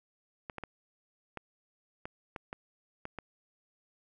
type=clicks; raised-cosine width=0.5 ms; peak=-24 dBFS; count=9; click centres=0.498 / 0.583 / 0.637 / 1.373 / 2.055 / 2.362 / 2.529 / 3.054 / 3.187 s; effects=none